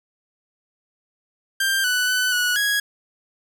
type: tone with pitch steps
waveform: sawtooth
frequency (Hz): 1583 / 1489 / 1501 / 1469 / 1659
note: G6 / F#6 / F#6 / F#6 / G#6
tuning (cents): +17 / +11 / +24 / -13 / -2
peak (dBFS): -15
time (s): 1.6-2.8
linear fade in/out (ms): 5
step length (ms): 240
effects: none